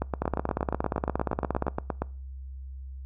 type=two click trains; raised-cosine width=1 ms; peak=-12 / -13 dBFS; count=26 / 18; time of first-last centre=0.22-1.682 / 0.02-2.02 s; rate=17.1 / 8.5 Hz; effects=noise-tail reverb RT60 0.4 s tail -23 dB re dry + added 66 Hz sine -37 dBFS peak until 3.05 s